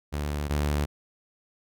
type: tone pair in turn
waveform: sawtooth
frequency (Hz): 73.42 / 73.42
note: D2 / D2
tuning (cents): 0 / 0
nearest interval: unison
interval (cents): 0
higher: neither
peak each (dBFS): -24 / -20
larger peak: second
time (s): 0.12-0.49 / 0.49-0.86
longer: neither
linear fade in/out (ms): 20
effects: none